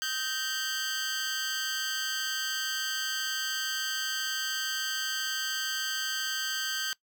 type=tone with amplitude modulation; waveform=15% pulse; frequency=1557 Hz; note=G6; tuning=12 cents flat; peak=-20 dBFS; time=0.02-6.93 s; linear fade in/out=0 ms; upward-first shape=sine; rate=298 Hz; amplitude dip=75%; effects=noise-tail reverb RT60 0.1 s tail -22 dB re dry